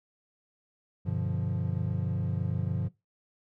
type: chord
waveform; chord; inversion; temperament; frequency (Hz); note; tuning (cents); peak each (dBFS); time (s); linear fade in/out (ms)
triangle; G dominant seventh; none; equal with one note detuned; 97.04 / 123.47 / 146.83 / 174.61; G2 / B2 / D3 / F3; -17 / 0 / 0 / 0; -30 / -32 / -32 / -32; 1.05-2.89; 20
effects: noise-tail reverb RT60 0.2 s tail -19 dB re dry